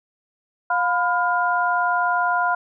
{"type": "tone cluster", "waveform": "sine", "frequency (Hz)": [709, 1002, 1414], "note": ["F5", "B5", "F6"], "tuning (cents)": [26, 25, 21], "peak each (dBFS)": -22, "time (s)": [0.7, 2.55], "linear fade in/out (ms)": 5, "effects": []}